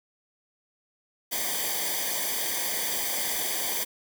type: noise with comb filter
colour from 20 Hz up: white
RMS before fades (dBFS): -29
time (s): 1.31-3.85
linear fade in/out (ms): 20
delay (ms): 0.74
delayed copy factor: -0.85
effects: none